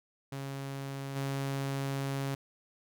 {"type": "tone with level steps", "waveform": "sawtooth", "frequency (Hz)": 137.3, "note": "C#3", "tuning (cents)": -16, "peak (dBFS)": [-33, -28], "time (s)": [0.32, 2.35], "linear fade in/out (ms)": 5, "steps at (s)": 1.15, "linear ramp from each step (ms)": 20, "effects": []}